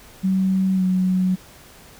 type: tone with pitch glide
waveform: sine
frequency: 189.6 to 185.06 Hz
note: F#3 to F#3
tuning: +43 to +1 cents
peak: -16 dBFS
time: 0.23-1.36 s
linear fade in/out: 20 ms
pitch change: -42 cents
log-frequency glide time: 0.74-0.83 s
effects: pink hiss -46 dBFS RMS until 1.99 s